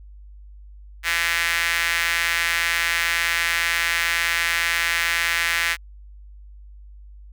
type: tone with high-pass filter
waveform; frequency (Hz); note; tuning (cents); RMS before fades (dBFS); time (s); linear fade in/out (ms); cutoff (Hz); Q
sawtooth; 169; E3; +43; -22; 1.03-5.77; 50; 1900; 2.9
effects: added 50 Hz sine -40 dBFS peak until 7.32 s